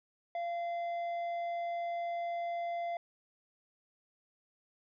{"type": "tone with tanh clipping", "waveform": "sine", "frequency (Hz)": 688, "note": "F5", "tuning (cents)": -26, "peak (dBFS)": -35, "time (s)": [0.35, 2.97], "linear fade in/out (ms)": 2, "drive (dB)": 7, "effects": []}